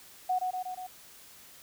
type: tone with echo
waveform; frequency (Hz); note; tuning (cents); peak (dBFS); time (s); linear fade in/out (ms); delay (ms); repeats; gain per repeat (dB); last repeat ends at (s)
sine; 737; F#5; -7; -25; 0.29-0.39; 10; 120; 4; -3; 0.87
effects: white hiss -53 dBFS RMS until 1.62 s